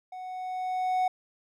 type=tone with level ramp; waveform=triangle; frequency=740 Hz; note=F#5; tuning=in tune; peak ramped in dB=-36 to -20 dBFS; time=0.12-1.08 s; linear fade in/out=5 ms; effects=none